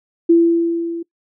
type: tone with level ramp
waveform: sine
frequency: 336.4 Hz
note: E4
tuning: 35 cents sharp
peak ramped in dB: -6 to -23 dBFS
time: 0.29-1.03 s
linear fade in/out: 10 ms
effects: noise-tail reverb RT60 0.1 s tail -23 dB re dry